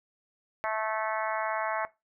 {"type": "harmonic tone", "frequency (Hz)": 218.3, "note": "A3", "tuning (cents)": -13, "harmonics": [3, 4, 5, 6, 7, 8, 9, 10], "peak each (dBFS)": [-32, -34, -36, -38, -39, -40, -41, -42], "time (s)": [0.64, 1.85], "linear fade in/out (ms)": 0, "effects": ["noise-tail reverb RT60 0.2 s tail -17 dB re dry"]}